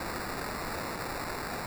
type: noise with sample-and-hold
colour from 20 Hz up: violet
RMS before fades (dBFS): -36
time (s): 0-1.66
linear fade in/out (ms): 2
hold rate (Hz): 3150
effects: none